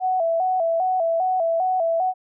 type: tone with vibrato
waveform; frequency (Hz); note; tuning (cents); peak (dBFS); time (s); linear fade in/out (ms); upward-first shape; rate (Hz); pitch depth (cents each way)
sine; 702; F5; +9; -18; 0-2.14; 50; square; 2.5; 100
effects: none